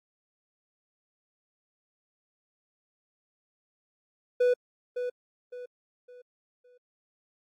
triangle tone with echo, 493.9 Hz, B4, in tune, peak -18 dBFS, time 4.4-4.54 s, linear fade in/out 10 ms, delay 560 ms, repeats 4, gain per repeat -9 dB, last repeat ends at 6.78 s, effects AAC 64 kbps

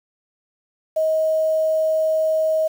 sine tone with quantisation, 632 Hz, D#5, 27 cents sharp, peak -16 dBFS, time 0.96-2.68 s, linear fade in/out 10 ms, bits 7, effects none

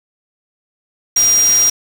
sine tone in noise, 5700 Hz, F8, 34 cents sharp, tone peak -9 dBFS, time 1.16-1.7 s, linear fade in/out 5 ms, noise white, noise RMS -22 dBFS, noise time 1.16-1.7 s, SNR +10 dB, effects none

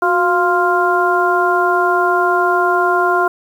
harmonic tone with a mistuned harmonic, 349.2 Hz, F4, in tune, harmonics 1 / 2 / 3 / 4, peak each -17 / -17 / -17 / -17 dBFS, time 0.02-3.28 s, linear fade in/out 5 ms, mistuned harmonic 1, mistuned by +73 cents, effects 7-bit

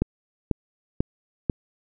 click train, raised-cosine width 3 ms, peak -8 dBFS, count 4, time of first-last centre 0.02-1.498 s, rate 2.03 Hz, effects none

